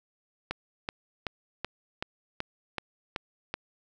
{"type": "click train", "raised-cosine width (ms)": 0.3, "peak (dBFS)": -15, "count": 9, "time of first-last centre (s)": [0.51, 3.54], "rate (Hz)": 2.64, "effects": []}